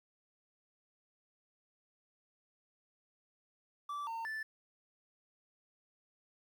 triangle tone with pitch steps, 1162 / 910 / 1757 Hz, D6 / A#5 / A6, -19 / -42 / -3 cents, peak -36 dBFS, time 3.89-4.43 s, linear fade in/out 5 ms, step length 180 ms, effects 11-bit

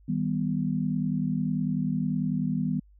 sine chord, Eb augmented, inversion none, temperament equal with one note detuned, 157.64 / 196 / 246.9 Hz, Eb3 / G3 / B3, +23 / 0 / 0 cents, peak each -29 dBFS, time 0.08-2.8 s, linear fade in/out 10 ms, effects added 50 Hz sine -53 dBFS peak until 2.99 s

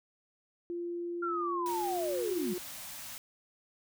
sine tone with pitch glide, 346 to 358.4 Hz, F4 to F4, -16 to +45 cents, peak -34 dBFS, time 0.7-2.58 s, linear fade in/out 0 ms, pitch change +61 cents, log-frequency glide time 1.45-2.2 s
sine linear sweep, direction down, 1396 to 180.8 Hz, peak -32 dBFS, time 1.22-2.54 s, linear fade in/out 10 ms
white band-stop noise, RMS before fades -44 dBFS, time 1.66-3.18 s, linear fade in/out 0 ms, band 300 to 520 Hz, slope 96 dB/octave
effects none

